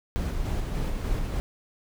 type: noise with tremolo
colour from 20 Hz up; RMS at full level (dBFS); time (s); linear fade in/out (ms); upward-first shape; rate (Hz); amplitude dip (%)
brown; -27; 0.16-1.4; 0; square; 3.4; 25
effects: none